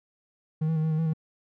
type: tone with pitch steps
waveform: triangle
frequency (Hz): 156.8 / 161.5 / 156.2 / 159.3 / 155.9 / 162.7 / 157.7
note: D#3 / E3 / D#3 / D#3 / D#3 / E3 / D#3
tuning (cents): +14 / -35 / +7 / +41 / +4 / -22 / +24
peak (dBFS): -21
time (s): 0.61-1.135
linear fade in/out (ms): 10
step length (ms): 75
effects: none